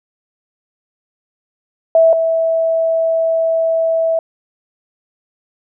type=tone pair in turn; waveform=sine; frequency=654 / 654 Hz; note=E5 / E5; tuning=-14 / -14 cents; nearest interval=unison; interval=0 cents; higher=neither; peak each=-6 / -12 dBFS; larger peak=first; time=1.95-2.13 / 2.13-4.19 s; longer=second; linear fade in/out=2 ms; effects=none